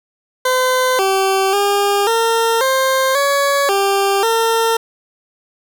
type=tone with pitch steps; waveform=20% pulse; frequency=511 / 385.8 / 403.8 / 456.9 / 528 / 562 / 395.1 / 454.7 Hz; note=C5 / G4 / G#4 / A#4 / C5 / C#5 / G4 / A#4; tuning=-41 / -28 / -49 / -35 / +16 / +24 / +14 / -43 cents; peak=-8 dBFS; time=0.45-4.77 s; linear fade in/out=5 ms; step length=540 ms; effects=7-bit